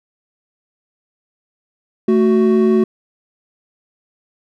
triangle tone pair together, 220.8 / 371.3 Hz, A3 / F#4, +6 / +6 cents, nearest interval major sixth, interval 900 cents, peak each -11 dBFS, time 2.08-2.84 s, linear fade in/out 5 ms, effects none

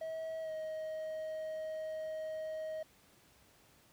triangle tone with pitch glide, 643 to 629 Hz, E5 to D#5, -43 to +19 cents, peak -36 dBFS, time 0.01-2.83 s, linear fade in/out 5 ms, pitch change -38 cents, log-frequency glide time 0.42-0.51 s, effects pink hiss -65 dBFS RMS until 3.92 s + high-pass 60 Hz 12 dB/octave

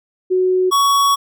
sine / square tone pair in turn, 369.7 / 1120.1 Hz, F#4 / C#6, -1 / +18 cents, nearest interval octave + perfect fifth, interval 1919 cents, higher second, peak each -12 dBFS, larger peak neither, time 0.3-0.71 / 0.71-1.16 s, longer second, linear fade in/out 20 ms, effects none

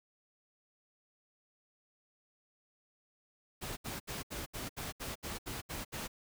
pink noise bursts, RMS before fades -41 dBFS, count 11, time 3.61-6.08 s, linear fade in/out 20 ms, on 160 ms, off 71 ms, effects none

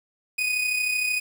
40% pulse tone with amplitude modulation, 2489 Hz, D#7, in tune, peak -20 dBFS, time 0.38-1.2 s, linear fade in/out 10 ms, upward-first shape sine, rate 33.1 Hz, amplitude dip 45%, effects 8-bit

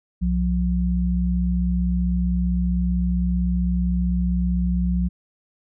sine tone pair together, 63.2 / 178.76 Hz, B1 / F3, +41 / +41 cents, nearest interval octave + tritone, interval 1800 cents, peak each -21 dBFS, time 0.21-5.09 s, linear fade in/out 20 ms, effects none

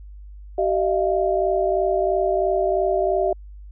sine tone cluster, 384 / 620 / 683 Hz, G4 / D#5 / F5, -36 / -6 / -39 cents, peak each -22 dBFS, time 0.58-3.33 s, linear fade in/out 5 ms, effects added 50 Hz sine -37 dBFS peak until 3.71 s

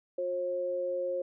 sine tone pair together, 358.4 / 536.4 Hz, F4 / C5, +45 / +43 cents, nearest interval perfect fifth, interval 698 cents, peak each -38 / -30 dBFS, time 0.18-1.22 s, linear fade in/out 5 ms, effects none

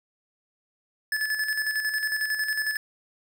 square tone with tremolo, 1729 Hz, A6, 31 cents flat, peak -24 dBFS, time 1.12-2.77 s, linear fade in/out 2 ms, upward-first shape square, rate 11 Hz, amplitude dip 50%, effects none

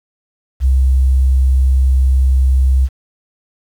sine tone, 65.5 Hz, C2, 2 cents sharp, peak -8 dBFS, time 0.6-2.89 s, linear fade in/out 50 ms, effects 7-bit

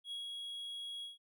triangle tone with ADSR envelope, 3318 Hz, G#7, 2 cents flat, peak -38 dBFS, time 0.04-1.18 s, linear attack 76 ms, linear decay 140 ms, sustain -2 dB, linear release 150 ms, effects none

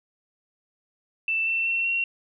sine tone with pitch steps, 2661 / 2686 / 2711 / 2736 Hz, E7 / E7 / E7 / F7, +16 / +32 / +48 / -36 cents, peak -22 dBFS, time 1.28-2.04 s, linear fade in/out 2 ms, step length 190 ms, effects none

